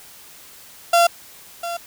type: tone with echo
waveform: 35% pulse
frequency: 686 Hz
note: F5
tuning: 31 cents flat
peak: -10 dBFS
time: 0.93-1.07 s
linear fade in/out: 5 ms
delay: 700 ms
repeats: 1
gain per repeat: -13 dB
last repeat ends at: 1.77 s
effects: white hiss -44 dBFS RMS until 1.86 s